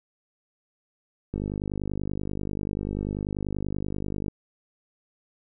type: click train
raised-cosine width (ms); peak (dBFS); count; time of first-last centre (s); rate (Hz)
3; -17; 149; 1.34-4.282; 50.3
effects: none